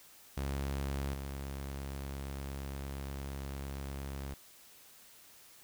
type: tone pair in turn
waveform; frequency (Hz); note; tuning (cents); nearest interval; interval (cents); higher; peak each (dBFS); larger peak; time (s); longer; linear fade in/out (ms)
sawtooth; 68.9 / 68.65; C#2 / C#2; -10 / -16; unison; 6; first; -30 / -35; first; 0.37-1.14 / 1.14-4.34; second; 5
effects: white hiss -58 dBFS RMS until 5.63 s